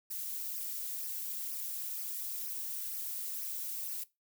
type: noise with flanger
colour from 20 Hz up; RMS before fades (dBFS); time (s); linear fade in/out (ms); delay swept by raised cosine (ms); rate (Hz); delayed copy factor
violet; -39; 0.1-4.04; 10; 0.26 to 4.36; 2.1; -0.65
effects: noise-tail reverb RT60 0.2 s tail -18 dB re dry